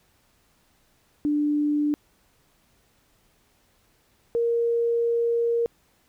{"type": "tone pair in turn", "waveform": "sine", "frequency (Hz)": [295.4, 467.6], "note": ["D4", "A#4"], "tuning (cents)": [10, 5], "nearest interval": "minor sixth", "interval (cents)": 795, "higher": "second", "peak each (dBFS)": -20, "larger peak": "neither", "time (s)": [[1.25, 1.94], [4.35, 5.66]], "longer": "second", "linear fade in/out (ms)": 0, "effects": ["pink hiss -64 dBFS RMS until 6.08 s"]}